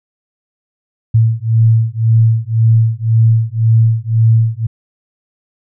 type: beating tone pair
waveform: sine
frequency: 112 / 113.9 Hz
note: A2 / A#2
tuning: +31 / -40 cents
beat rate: 1.9 Hz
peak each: -11 dBFS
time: 1.14-4.67 s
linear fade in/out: 10 ms
effects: none